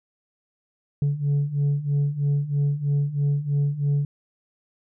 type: beating tone pair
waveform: sine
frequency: 141.5 / 144.6 Hz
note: C#3 / D3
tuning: +36 / -27 cents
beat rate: 3.1 Hz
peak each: -23 / -20 dBFS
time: 1.02-4.05 s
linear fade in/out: 2 ms
effects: tanh soft clip ceiling -17 dBFS